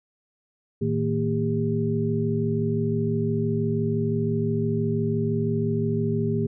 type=tone cluster; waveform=sine; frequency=110.9 / 156.8 / 230.2 / 400.3 Hz; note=A2 / D#3 / A#3 / G4; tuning=+14 / +14 / -22 / +36 cents; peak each=-27 dBFS; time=0.81-6.47 s; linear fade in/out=10 ms; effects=none